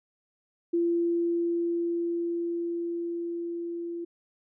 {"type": "tone with level ramp", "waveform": "sine", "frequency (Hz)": 341.2, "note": "F4", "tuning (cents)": -40, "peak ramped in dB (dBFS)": [-22, -32], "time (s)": [0.73, 4.05], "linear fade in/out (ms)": 10, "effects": []}